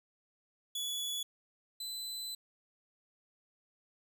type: tone pair in turn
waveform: sawtooth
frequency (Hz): 3411 / 4020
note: G#7 / B7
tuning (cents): +46 / +30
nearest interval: minor third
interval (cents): 284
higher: second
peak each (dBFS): -32 / -36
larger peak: first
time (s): 0.75-1.23 / 1.8-2.35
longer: second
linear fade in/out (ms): 5
effects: none